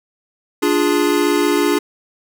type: chord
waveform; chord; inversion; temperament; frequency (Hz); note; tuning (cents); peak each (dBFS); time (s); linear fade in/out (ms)
square; D diminished; none; equal; 293.7 / 349.2 / 415.3; D4 / F4 / Ab4; 0 / 0 / 0; -18 / -19 / -19; 0.62-1.79; 10
effects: none